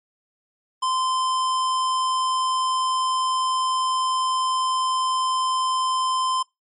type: tone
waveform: square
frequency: 1035 Hz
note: C6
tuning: 19 cents flat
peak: -21 dBFS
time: 0.82-6.43 s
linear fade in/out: 10 ms
effects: noise-tail reverb RT60 0.2 s tail -25 dB re dry + MP3 48 kbps